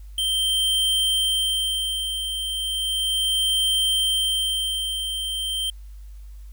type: tone with tremolo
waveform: square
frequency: 3136 Hz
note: G7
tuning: in tune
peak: -19 dBFS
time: 0.18-5.7 s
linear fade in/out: 2 ms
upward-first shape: sine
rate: 0.35 Hz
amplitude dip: 55%
effects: added 50 Hz sine -37 dBFS peak until 6.52 s + white hiss -61 dBFS RMS until 6.52 s